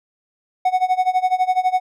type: tone with tremolo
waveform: triangle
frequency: 740 Hz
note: F#5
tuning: in tune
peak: -10 dBFS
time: 0.65-1.8 s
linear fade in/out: 5 ms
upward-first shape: sine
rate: 12 Hz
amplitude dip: 90%
effects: none